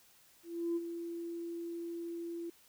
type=tone with ADSR envelope; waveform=sine; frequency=339.1 Hz; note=E4; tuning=49 cents sharp; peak=-29 dBFS; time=0.43-2.5 s; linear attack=330 ms; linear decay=36 ms; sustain=-9 dB; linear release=5 ms; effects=tanh soft clip ceiling -27 dBFS + white hiss -64 dBFS RMS until 2.68 s